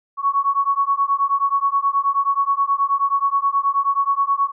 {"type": "beating tone pair", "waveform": "sine", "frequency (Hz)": [1108.7, 1118.1], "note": ["C#6", "C#6"], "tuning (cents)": [0, 15], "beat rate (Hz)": 9.4, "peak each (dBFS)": -19, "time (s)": [0.17, 4.52], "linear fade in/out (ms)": 50, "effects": []}